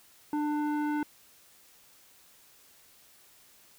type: tone with low-pass filter sweep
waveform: square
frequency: 297.7 Hz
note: D4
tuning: 24 cents sharp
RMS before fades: -30 dBFS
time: 0.33-1.03 s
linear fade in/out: 2 ms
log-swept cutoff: 940 to 1500 Hz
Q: 1.4
effects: white hiss -59 dBFS RMS until 3.78 s